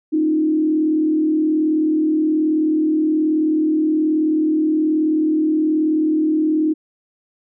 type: tone with frequency modulation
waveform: sine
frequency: 311.1 Hz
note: D#4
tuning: in tune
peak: -14 dBFS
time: 0.12-6.74 s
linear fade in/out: 20 ms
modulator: 38.8 Hz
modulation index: 0.53
effects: none